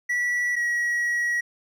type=tone pair in turn; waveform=triangle; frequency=1948 / 1913.4 Hz; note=B6 / A#6; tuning=-24 / +45 cents; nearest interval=unison; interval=31 cents; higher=first; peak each=-20 dBFS; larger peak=neither; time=0.09-0.56 / 0.56-1.41 s; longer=second; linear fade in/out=10 ms; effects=none